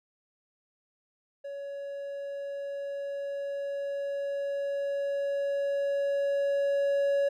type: tone with level ramp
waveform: triangle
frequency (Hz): 561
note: C#5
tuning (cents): +21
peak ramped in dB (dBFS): -34 to -21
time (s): 1.44-7.29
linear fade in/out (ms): 10
effects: none